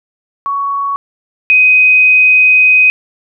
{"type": "tone pair in turn", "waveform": "sine", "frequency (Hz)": [1118, 2510], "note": ["C#6", "D#7"], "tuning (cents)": [14, 15], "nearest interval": "octave + major second", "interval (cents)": 1401, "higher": "second", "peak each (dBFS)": [-13, -4], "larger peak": "second", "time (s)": [[0.46, 0.96], [1.5, 2.9]], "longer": "second", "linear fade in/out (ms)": 0, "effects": []}